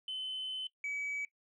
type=tone pair in turn; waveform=sine; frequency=3045 / 2281 Hz; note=F#7 / C#7; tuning=+49 / +49 cents; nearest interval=perfect fourth; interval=500 cents; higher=first; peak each=-35 / -33 dBFS; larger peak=second; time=0.08-0.67 / 0.84-1.25 s; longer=first; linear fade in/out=2 ms; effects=noise-tail reverb RT60 0.1 s tail -18 dB re dry + tanh soft clip ceiling -33 dBFS